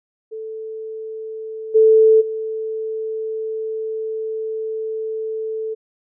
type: tone with level steps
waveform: sine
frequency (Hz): 440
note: A4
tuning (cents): 0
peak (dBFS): -27 / -8 / -22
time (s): 0.31-5.75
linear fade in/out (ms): 20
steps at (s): 1.74 / 2.2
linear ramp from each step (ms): 20
effects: none